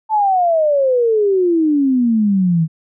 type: exponential sweep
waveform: sine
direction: down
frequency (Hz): 888 to 156.6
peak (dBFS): -11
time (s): 0.09-2.68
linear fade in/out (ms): 50
effects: none